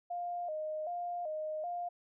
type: tone with vibrato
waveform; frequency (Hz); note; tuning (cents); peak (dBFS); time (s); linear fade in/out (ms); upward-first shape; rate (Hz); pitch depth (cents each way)
sine; 659.3; E5; 0; -35; 0.1-1.89; 10; square; 1.3; 110
effects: none